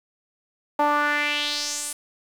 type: tone with band-pass filter sweep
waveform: sawtooth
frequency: 293.7 Hz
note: D4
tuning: in tune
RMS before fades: -24 dBFS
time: 0.79-1.93 s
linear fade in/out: 5 ms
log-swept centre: 830 to 10000 Hz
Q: 3
effects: 8-bit